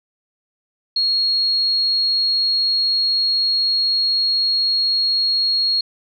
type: tone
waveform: sine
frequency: 4296 Hz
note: C8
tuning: 45 cents sharp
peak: -15 dBFS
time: 0.96-5.81 s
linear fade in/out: 5 ms
effects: none